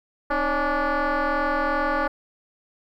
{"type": "tone with frequency modulation", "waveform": "sine", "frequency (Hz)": 308.3, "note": "D#4", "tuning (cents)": -16, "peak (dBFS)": -18, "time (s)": [0.3, 2.08], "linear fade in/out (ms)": 10, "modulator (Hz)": 287, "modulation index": 4.6, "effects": ["tanh soft clip ceiling -19 dBFS", "10-bit"]}